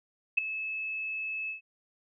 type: tone with ADSR envelope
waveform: sine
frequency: 2600 Hz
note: E7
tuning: 24 cents flat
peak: -17 dBFS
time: 0.37-1.61 s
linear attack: 13 ms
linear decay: 5 ms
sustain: -15 dB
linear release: 120 ms
effects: none